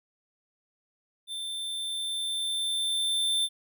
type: tone with level ramp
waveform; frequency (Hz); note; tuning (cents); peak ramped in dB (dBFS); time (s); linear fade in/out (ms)
square; 3558; A7; +19; -34 to -24; 1.27-3.49; 50
effects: none

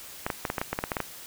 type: clicks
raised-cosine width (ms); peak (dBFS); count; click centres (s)
0.5; -12; 12; 0.265 / 0.302 / 0.452 / 0.501 / 0.582 / 0.615 / 0.73 / 0.789 / 0.839 / 0.918 / 0.968 / 1.003
effects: white hiss -44 dBFS RMS until 1.26 s

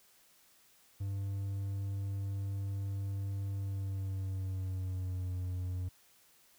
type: tone with pitch glide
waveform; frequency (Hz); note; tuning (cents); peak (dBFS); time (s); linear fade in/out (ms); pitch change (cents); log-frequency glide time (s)
triangle; 98.6 to 90.94; G2 to F#2; +11 to -29; -32; 1-5.89; 10; -140; 3.56-5.31
effects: white hiss -65 dBFS RMS until 6.58 s

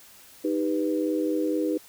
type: chord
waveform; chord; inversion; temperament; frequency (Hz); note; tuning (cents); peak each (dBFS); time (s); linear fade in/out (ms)
sine; Eb augmented; none; equal with one note detuned; 311.1 / 395.4 / 493.9; Eb4 / G4 / B4; 0 / +15 / 0; -25 / -30 / -29; 0.44-1.78; 10
effects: white hiss -51 dBFS RMS until 1.88 s

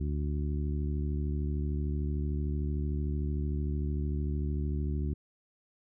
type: harmonic tone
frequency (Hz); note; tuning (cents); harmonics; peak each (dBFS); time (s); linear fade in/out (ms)
73.3; D2; -3; 1 / 2 / 3 / 4 / 5; -30 / -36 / -40 / -42 / -44; 0-5.14; 10
effects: none

